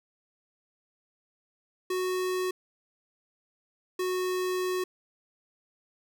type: tone pair in turn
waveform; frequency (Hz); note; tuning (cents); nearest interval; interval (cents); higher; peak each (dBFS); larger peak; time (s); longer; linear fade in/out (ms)
square; 368.8 / 367.5; F#4 / F#4; -6 / -12; unison; 6; first; -28; neither; 1.9-2.51 / 3.99-4.84; second; 5
effects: none